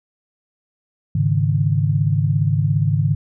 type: chord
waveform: sine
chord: Ab suspended fourth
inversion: none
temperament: just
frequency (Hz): 103.83 / 138.43 / 155.74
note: Ab2 / Db3 / Eb3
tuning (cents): 0 / -2 / +2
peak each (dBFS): -19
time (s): 1.15-3.15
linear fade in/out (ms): 5
effects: none